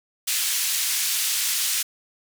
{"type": "band-pass noise", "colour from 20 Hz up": "white", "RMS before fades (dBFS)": -24, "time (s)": [0.27, 1.83], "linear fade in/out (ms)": 10, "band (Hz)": [2300, 12000], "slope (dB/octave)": 12, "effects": []}